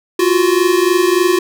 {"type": "tone pair together", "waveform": "square", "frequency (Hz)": [346.6, 370], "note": ["F4", "F#4"], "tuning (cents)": [-13, 0], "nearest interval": "minor second", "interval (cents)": 113, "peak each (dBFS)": -14, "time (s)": [0.19, 1.39], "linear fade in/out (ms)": 5, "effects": []}